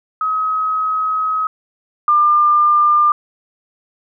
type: tone pair in turn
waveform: sine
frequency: 1272 / 1198.9 Hz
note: D#6 / D6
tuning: +38 / +35 cents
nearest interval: minor second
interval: 103 cents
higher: first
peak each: -15 / -9 dBFS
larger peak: second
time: 0.21-1.47 / 2.08-3.12 s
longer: first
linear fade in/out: 2 ms
effects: none